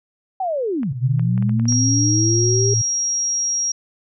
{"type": "linear two-way sweep", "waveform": "sine", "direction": "down then up", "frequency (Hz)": [782, 116.54, 405.6], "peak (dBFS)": -19, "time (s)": [0.4, 2.74], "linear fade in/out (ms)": 5, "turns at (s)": 0.92}
{"type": "clicks", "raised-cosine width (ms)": 0.5, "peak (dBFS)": -23, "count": 8, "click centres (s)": [0.832, 1.195, 1.378, 1.425, 1.494, 1.597, 1.655, 1.724]}
{"type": "tone with pitch glide", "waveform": "sine", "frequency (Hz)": [124.6, 112.3], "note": ["B2", "A2"], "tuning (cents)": [16, 36], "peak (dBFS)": -17, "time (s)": [0.92, 2.82], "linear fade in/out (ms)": 10, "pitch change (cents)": -180, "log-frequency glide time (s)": [1.09, 1.93]}
{"type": "tone", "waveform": "sine", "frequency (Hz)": 5640, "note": "F8", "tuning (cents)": 16, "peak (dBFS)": -18, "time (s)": [1.68, 3.72], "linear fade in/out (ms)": 5}
{"effects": []}